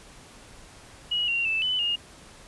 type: tone with pitch steps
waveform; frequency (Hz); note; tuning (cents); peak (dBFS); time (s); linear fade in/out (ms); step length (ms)
sine; 2906 / 2761 / 2640 / 3005 / 2844; F#7 / F7 / E7 / F#7 / F7; -32 / -20 / +2 / +26 / +31; -23; 1.11-1.96; 10; 170
effects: pink hiss -49 dBFS RMS until 2.47 s + resampled to 24000 Hz